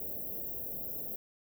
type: band-stop noise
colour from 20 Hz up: white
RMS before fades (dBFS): -39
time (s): 0-1.16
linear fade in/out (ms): 2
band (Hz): 670 to 13000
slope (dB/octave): 48
effects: none